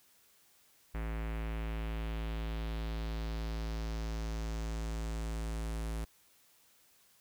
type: tone with low-pass filter sweep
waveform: square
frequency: 55.1 Hz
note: A1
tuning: 3 cents sharp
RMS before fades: -37 dBFS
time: 0.94-6.05 s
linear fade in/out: 10 ms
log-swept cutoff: 2100 to 11000 Hz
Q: 1.8
effects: white hiss -66 dBFS RMS until 7.2 s